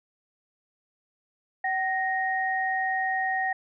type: tone pair together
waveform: sine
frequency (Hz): 760.8 / 1864.7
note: F#5 / A#6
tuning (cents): +48 / 0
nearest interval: octave + major third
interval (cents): 1552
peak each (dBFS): -27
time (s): 1.64-3.53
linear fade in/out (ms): 5
effects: none